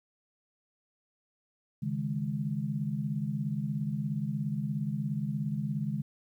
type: chord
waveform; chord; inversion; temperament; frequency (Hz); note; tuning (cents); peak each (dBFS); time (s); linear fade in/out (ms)
sine; C# suspended second; none; equal; 138.59 / 155.56 / 207.7; C#3 / D#3 / G#3; 0 / 0 / 0; -34; 1.82-6.02; 10
effects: 11-bit